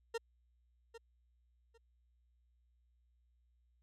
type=tone with echo; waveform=40% pulse; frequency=459.8 Hz; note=A#4; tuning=24 cents flat; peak=-35 dBFS; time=0.14-0.18 s; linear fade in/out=10 ms; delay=800 ms; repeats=2; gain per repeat=-13 dB; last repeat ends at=1.78 s; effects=added 60 Hz sine -70 dBFS peak until 3.82 s + low-pass 8000 Hz 12 dB/octave